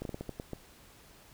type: slowing click train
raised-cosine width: 2 ms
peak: -24 dBFS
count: 8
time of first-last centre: 0.02-0.533 s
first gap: 32 ms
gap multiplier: 1.27
effects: pink hiss -57 dBFS RMS until 1.33 s